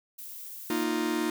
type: noise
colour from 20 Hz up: violet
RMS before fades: -42 dBFS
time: 0.18-0.84 s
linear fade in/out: 10 ms
type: chord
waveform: 45% pulse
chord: Bb suspended fourth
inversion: none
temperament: just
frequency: 233.1 / 310.8 / 349.6 Hz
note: Bb3 / Eb4 / F4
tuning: 0 / -2 / +2 cents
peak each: -33 / -30 / -31 dBFS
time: 0.7-1.3 s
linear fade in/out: 2 ms
effects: none